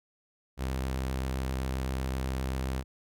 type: tone with vibrato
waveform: sawtooth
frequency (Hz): 65.41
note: C2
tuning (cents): 0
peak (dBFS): -26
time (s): 0.57-2.84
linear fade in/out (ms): 50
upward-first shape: sine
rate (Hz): 7.7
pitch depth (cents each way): 14
effects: none